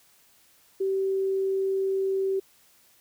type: tone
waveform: sine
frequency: 385.8 Hz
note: G4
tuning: 28 cents flat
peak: -23 dBFS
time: 0.8-2.4 s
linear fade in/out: 10 ms
effects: white hiss -60 dBFS RMS until 3 s